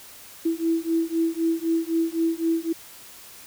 sine beating tone pair, 327.4 / 331.3 Hz, E4 / E4, -12 / +9 cents, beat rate 3.9 Hz, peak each -24 dBFS, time 0.45-2.73 s, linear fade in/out 10 ms, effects white hiss -45 dBFS RMS until 3.46 s

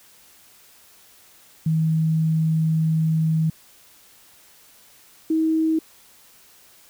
sine tone pair in turn, 159.6 / 319.2 Hz, D#3 / D#4, +44 / +44 cents, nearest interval octave, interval 1200 cents, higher second, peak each -17 dBFS, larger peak neither, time 1.66-3.5 / 5.3-5.79 s, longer first, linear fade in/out 5 ms, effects white hiss -52 dBFS RMS until 6.89 s

